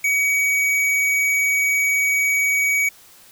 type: tone with tanh clipping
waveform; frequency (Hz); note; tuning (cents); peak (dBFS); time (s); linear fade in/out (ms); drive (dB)
triangle; 2261; C#7; +34; -18; 0.04-2.89; 5; 18
effects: white hiss -48 dBFS RMS until 3.31 s